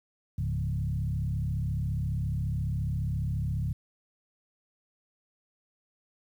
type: tone with frequency modulation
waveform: sine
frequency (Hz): 111.2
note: A2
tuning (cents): +19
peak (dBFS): -27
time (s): 0.38-3.73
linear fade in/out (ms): 5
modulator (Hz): 34.5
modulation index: 1.4
effects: 10-bit